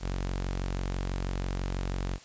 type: tone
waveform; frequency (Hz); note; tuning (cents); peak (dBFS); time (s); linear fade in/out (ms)
sawtooth; 46.1; F#1; -6; -26; 0-2.19; 50
effects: white hiss -52 dBFS RMS until 2.24 s + resampled to 16000 Hz